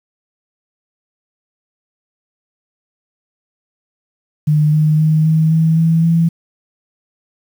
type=tone with pitch steps; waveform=sine; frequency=151.3 / 153.68 / 156.09 / 158.55 / 161.04 / 163.57 / 166.14 Hz; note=D#3 / D#3 / D#3 / D#3 / E3 / E3 / E3; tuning=-48 / -21 / +6 / +33 / -40 / -13 / +14 cents; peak=-9 dBFS; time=4.47-6.29 s; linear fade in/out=10 ms; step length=260 ms; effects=7-bit